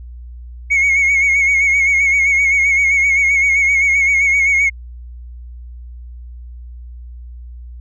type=tone with vibrato; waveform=sine; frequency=2200 Hz; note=C#7; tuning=14 cents flat; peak=-8 dBFS; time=0.7-4.7 s; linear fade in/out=20 ms; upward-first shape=sine; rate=7.7 Hz; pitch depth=50 cents each way; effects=tanh soft clip ceiling -9 dBFS + added 60 Hz sine -30 dBFS peak until 7.8 s